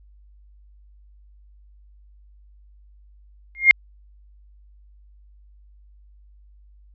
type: tone with exponential growth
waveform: sine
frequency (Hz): 2127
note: C7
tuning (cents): +28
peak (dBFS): -3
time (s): 3.55-3.71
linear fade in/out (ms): 0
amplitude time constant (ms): 33
effects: added 50 Hz sine -48 dBFS peak until 6.94 s + resampled to 11025 Hz